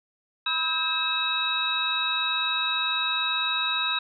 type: tone cluster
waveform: sine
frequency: 991 / 1291 / 1596 / 2600 / 3819 Hz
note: B5 / E6 / G6 / E7 / A#7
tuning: +6 / -37 / +31 / -24 / +41 cents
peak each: -35 / -31 / -33 / -30 / -26 dBFS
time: 0.46-3.99 s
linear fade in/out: 5 ms
effects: none